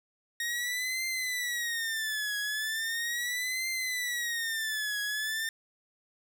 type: tone with vibrato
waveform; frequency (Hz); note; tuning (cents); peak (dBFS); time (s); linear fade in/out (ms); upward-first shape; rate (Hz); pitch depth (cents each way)
sawtooth; 1864.7; A#6; 0; -27; 0.4-5.49; 2; triangle; 0.38; 200
effects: none